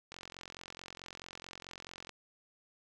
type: click train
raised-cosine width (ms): 0.2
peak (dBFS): -28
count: 89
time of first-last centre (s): 0.12-2.093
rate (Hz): 44.6
effects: none